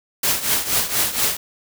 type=noise with tremolo; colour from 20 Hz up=white; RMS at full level=-17 dBFS; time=0.23-1.37 s; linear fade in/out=5 ms; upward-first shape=triangle; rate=4.2 Hz; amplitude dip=80%; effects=none